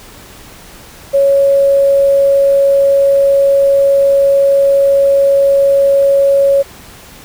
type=tone with quantisation; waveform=sine; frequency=554.4 Hz; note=C#5; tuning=in tune; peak=-6 dBFS; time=1.13-6.63 s; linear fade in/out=20 ms; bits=6; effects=pink hiss -36 dBFS RMS until 7.24 s